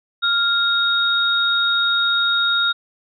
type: tone pair together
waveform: sine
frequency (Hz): 1396.9 / 3737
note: F6 / A#7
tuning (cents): 0 / +4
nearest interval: octave + perfect fourth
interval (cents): 1704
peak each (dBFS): -18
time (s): 0.22-2.73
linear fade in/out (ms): 20
effects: none